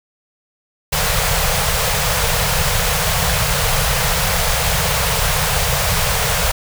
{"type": "band-stop noise", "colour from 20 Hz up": "pink", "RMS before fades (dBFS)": -17, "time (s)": [0.92, 6.52], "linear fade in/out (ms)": 10, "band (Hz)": [180, 440], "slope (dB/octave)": 96, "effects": []}